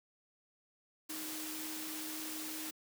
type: tone in noise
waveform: sine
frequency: 311.8 Hz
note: D#4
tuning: 4 cents sharp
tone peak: -45 dBFS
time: 1.09-2.71 s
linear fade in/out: 10 ms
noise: white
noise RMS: -43 dBFS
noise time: 1.09-2.71 s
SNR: -5 dB
effects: high-pass 200 Hz 12 dB/octave